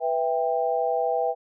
sine chord, E minor, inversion second, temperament just, 494.4 / 659.3 / 791.1 Hz, B4 / E5 / G5, +2 / 0 / +16 cents, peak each -26 dBFS, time 0-1.35 s, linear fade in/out 50 ms, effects none

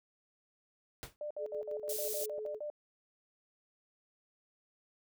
pink noise with exponential decay, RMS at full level -40 dBFS, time 1.03-1.16 s, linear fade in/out 0 ms, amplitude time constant 27 ms
sine tone bursts, 596 Hz, D5, 25 cents sharp, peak -37 dBFS, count 10, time 1.21-2.701 s, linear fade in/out 2 ms, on 96 ms, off 59 ms
sine tone with tremolo, 428.5 Hz, A4, 46 cents flat, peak -38 dBFS, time 1.38-2.6 s, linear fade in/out 50 ms, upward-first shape square, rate 6 Hz, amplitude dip 55%
white high-pass noise, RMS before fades -39 dBFS, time 1.89-2.26 s, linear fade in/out 5 ms, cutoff 5700 Hz, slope 12 dB/octave
effects none

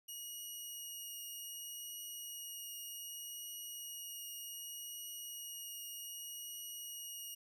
10% pulse tone with vibrato, 2885 Hz, F#7, 44 cents flat, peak -37 dBFS, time 0.08-7.35 s, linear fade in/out 10 ms, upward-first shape triangle, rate 0.65 Hz, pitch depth 10 cents each way, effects none

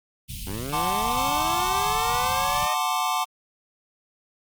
pink band-stop noise, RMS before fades -35 dBFS, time 0.28-2.67 s, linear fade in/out 20 ms, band 210 to 2500 Hz, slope 48 dB/octave
15% pulse linear sweep, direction up, 86.2 to 622.3 Hz, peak -24 dBFS, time 0.46-2.75 s, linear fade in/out 20 ms
square chord, D dominant seventh, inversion first, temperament equal, 740 / 880 / 1046.5 / 1174.7 Hz, F#5 / A5 / C6 / D6, 0 / 0 / 0 / 0 cents, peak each -29 dBFS, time 0.72-3.25 s, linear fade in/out 20 ms
effects Opus 32 kbps

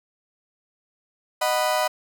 35% pulse chord, B major, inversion first, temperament just, 617.4 / 740.8 / 987.8 Hz, D#5 / F#5 / B5, -14 / +2 / 0 cents, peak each -22 / -24 / -24 dBFS, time 1.41-1.88 s, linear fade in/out 10 ms, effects none

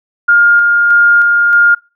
sine tone with tremolo, 1413 Hz, F6, 20 cents sharp, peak -4 dBFS, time 0.28-1.75 s, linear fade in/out 10 ms, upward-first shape square, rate 1.6 Hz, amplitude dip 25%, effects noise-tail reverb RT60 0.3 s tail -25 dB re dry

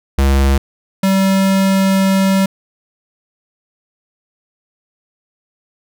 square tone pair in turn, 68.2 / 192.9 Hz, C#2 / G3, -28 / -28 cents, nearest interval octave + tritone, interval 1800 cents, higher second, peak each -10 / -11 dBFS, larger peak first, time 0.18-0.58 / 1.03-2.46 s, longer second, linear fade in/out 5 ms, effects none

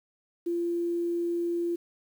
sine tone, 343.5 Hz, F4, 29 cents flat, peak -26 dBFS, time 0.46-1.76 s, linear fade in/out 10 ms, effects 9-bit

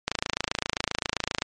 click train, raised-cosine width 0.2 ms, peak -7 dBFS, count 38, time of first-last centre 0.08-1.421 s, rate 27.6 Hz, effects MP3 48 kbps

